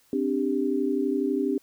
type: chord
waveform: sine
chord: C suspended second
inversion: none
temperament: equal with one note detuned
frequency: 261.6 / 293.7 / 394.5 Hz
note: C4 / D4 / G4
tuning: 0 / 0 / +11 cents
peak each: -27 dBFS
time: 0.13-1.58 s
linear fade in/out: 2 ms
effects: white hiss -62 dBFS RMS until 1.62 s